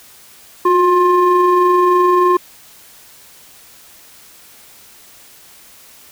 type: ring-modulated tone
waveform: triangle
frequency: 349.2 Hz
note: F4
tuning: in tune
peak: -4 dBFS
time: 0.65-2.37 s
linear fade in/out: 5 ms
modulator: 710 Hz
effects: white hiss -43 dBFS RMS until 6.11 s